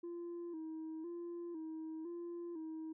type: tone with vibrato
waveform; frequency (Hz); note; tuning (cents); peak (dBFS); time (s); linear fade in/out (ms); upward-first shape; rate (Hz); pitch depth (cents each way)
sine; 331; E4; +7; -40; 0.03-2.93; 10; square; 0.99; 68
effects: tanh soft clip ceiling -41 dBFS